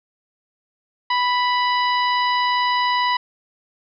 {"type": "harmonic tone", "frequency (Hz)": 987.8, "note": "B5", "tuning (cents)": 0, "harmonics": [1, 2, 3, 4, 5], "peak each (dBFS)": [-18, -24, -28, -30, -32], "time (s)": [1.1, 3.17], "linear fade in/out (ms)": 5, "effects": []}